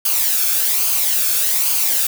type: noise with flanger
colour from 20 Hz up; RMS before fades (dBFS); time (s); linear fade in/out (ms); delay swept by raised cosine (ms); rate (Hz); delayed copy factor
blue; -17; 0.05-2.07; 5; 0.53 to 1.03; 1.2; -0.55
effects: none